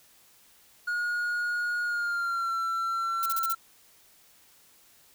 triangle tone with pitch glide, 1439 to 1350.4 Hz, F#6 to E6, -49 to +41 cents, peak -25 dBFS, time 0.87-3.55 s, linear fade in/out 10 ms, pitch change -110 cents, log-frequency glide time 1.84-2.55 s
violet noise bursts, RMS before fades -31 dBFS, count 5, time 3.23-3.525 s, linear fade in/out 0 ms, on 27 ms, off 40 ms
effects white hiss -59 dBFS RMS until 5.14 s

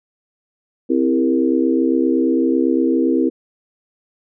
sine chord, C dominant seventh, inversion none, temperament equal with one note detuned, 261.6 / 329.6 / 399.3 / 466.2 Hz, C4 / E4 / G4 / Bb4, 0 / 0 / +32 / 0 cents, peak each -17 / -17 / -23 / -22 dBFS, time 0.89-3.3 s, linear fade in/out 20 ms, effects none

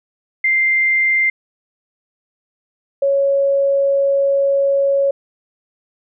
sine tone pair in turn, 2093 / 554.4 Hz, C7 / C#5, 0 / 0 cents, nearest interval octave + major seventh, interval 2300 cents, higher first, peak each -12 dBFS, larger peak neither, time 0.44-1.3 / 3.02-5.11 s, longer second, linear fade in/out 5 ms, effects none

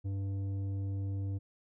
sine tone with tanh clipping, 98 Hz, G2, in tune, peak -34 dBFS, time 0.04-1.39 s, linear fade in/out 20 ms, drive 9 dB, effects none

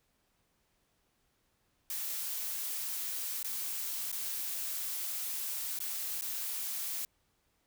blue noise with dropouts, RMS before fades -37 dBFS, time 1.9-7.05 s, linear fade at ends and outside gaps 1 ms, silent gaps 3.429-3.444 / 4.117-4.126 / 5.789-5.803 / 6.211-6.22 s, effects pink hiss -75 dBFS RMS until 7.66 s

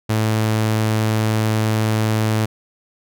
sawtooth tone, 109.3 Hz, A2, 11 cents flat, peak -12 dBFS, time 0.09-2.46 s, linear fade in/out 10 ms, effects none

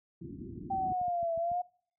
white low-pass noise, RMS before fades -43 dBFS, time 0.21-0.93 s, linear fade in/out 5 ms, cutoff 370 Hz, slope 96 dB/octave
clicks, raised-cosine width 5 ms, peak -36 dBFS, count 11, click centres 0.528 / 0.56 / 0.613 / 0.729 / 0.885 / 0.919 / 1.014 / 1.081 / 1.229 / 1.376 / 1.516 s
sine linear two-way sweep, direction down then up, 779 to 659.3 to 723 Hz, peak -29 dBFS, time 0.7-1.62 s, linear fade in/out 10 ms, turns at 1.35 s
effects noise-tail reverb RT60 0.6 s tail -26 dB re dry + high-pass 60 Hz 12 dB/octave

